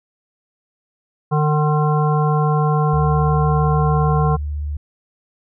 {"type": "harmonic tone", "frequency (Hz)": 151.1, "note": "D3", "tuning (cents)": 50, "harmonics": [1, 3, 5, 7, 9], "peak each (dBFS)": [-15, -23, -23, -23, -31], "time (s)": [1.31, 4.37], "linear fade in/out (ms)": 20}
{"type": "tone with vibrato", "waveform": "sine", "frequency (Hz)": 73.7, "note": "D2", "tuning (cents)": 7, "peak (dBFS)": -21, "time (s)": [2.93, 4.77], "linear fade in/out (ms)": 5, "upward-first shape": "sine", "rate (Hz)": 16, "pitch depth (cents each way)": 10}
{"effects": []}